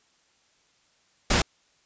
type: noise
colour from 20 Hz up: pink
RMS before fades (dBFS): -21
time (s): 1.3-1.42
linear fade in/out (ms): 5
effects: white hiss -65 dBFS RMS until 1.85 s + resampled to 16000 Hz